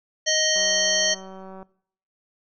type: harmonic tone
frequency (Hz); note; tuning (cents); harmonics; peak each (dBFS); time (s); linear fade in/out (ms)
624; D#5; +5; 1 / 3 / 5 / 7 / 9 / 10; -26 / -26 / -26 / -26 / -26 / -26; 0.26-1.15; 20
type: click train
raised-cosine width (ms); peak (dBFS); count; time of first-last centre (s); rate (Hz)
1; -28; 204; 0.56-1.628; 190
effects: noise-tail reverb RT60 0.6 s tail -21 dB re dry